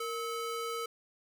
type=ring-modulated tone; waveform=square; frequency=878 Hz; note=A5; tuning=4 cents flat; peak=-32 dBFS; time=0-0.86 s; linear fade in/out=5 ms; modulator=413 Hz; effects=none